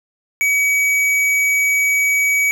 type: tone with hard clipping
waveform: sine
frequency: 2270 Hz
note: C#7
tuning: 41 cents sharp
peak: -15 dBFS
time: 0.41-2.51 s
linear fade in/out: 0 ms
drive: 11 dB
effects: none